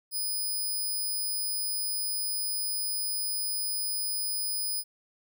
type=tone; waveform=5% pulse; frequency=5000 Hz; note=D#8; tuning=8 cents sharp; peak=-22 dBFS; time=0.11-4.84 s; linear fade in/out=50 ms; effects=none